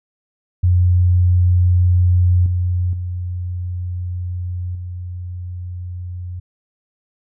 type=tone with level steps; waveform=sine; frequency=89.4 Hz; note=F2; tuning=41 cents sharp; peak=-10 / -15 / -21 / -25 dBFS; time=0.63-6.4 s; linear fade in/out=10 ms; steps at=2.46 / 2.93 / 4.75 s; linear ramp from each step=2 ms; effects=none